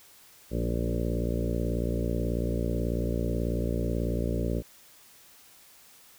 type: harmonic tone with a mistuned harmonic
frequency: 58.27 Hz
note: A#1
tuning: in tune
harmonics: 1 / 2 / 3 / 4 / 5 / 6 / 7 / 8 / 9 / 10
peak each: -30 / -33 / -35 / -36 / -37 / -38 / -38 / -39 / -40 / -40 dBFS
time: 0.5-4.63 s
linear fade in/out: 50 ms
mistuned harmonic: 4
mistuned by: -28 cents
effects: white hiss -55 dBFS RMS until 6.18 s